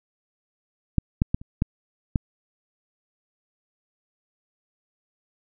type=clicks; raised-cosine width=5 ms; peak=-6 / -6 / -9 / -27 / -8 / -8 dBFS; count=6; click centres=0.983 / 1.219 / 1.345 / 1.415 / 1.621 / 2.158 s; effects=none